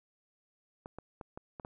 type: clicks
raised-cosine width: 1 ms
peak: -29 dBFS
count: 6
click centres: 0.859 / 0.986 / 1.212 / 1.375 / 1.598 / 1.649 s
effects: none